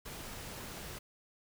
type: noise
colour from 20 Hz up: pink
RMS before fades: -45 dBFS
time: 0.05-0.99 s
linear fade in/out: 10 ms
effects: none